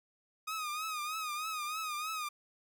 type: tone with vibrato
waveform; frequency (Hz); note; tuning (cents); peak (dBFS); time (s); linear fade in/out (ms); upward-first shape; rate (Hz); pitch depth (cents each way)
sawtooth; 1244.5; D#6; 0; -32; 0.47-2.29; 10; triangle; 3.2; 90
effects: none